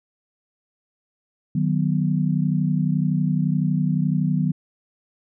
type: chord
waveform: sine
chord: B major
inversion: first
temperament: equal with one note detuned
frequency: 153.16 / 185 / 246.9 Hz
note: D#3 / F#3 / B3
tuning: -27 / 0 / 0 cents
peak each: -21 / -22 / -26 dBFS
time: 1.55-4.52 s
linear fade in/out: 5 ms
effects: none